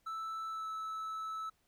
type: tone with pitch glide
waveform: triangle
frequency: 1318.5 to 1306.4 Hz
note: E6 to E6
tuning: 0 to -16 cents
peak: -36 dBFS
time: 0.06-1.5 s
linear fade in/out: 10 ms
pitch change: -16 cents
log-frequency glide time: 0.49-0.67 s
effects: pink hiss -75 dBFS RMS until 1.67 s